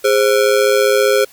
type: ring-modulated tone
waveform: square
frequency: 469.5 Hz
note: A#4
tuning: 12 cents sharp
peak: -8 dBFS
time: 0.04-1.25 s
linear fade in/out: 10 ms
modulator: 57.5 Hz
effects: white hiss -45 dBFS RMS until 1.32 s + Opus 48 kbps